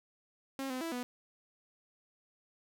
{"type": "tone with pitch steps", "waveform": "sawtooth", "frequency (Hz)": [269.7, 256.1, 330.3, 246.7], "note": ["C#4", "C4", "E4", "B3"], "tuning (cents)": [-47, -37, 4, -2], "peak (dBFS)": -32, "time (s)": [0.59, 1.03], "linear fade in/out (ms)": 0, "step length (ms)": 110, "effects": []}